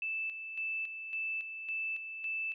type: tone with tremolo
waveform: sine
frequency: 2637 Hz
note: E7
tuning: in tune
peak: -33 dBFS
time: 0.02-2.54 s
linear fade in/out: 2 ms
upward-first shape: square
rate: 1.8 Hz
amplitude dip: 55%
effects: none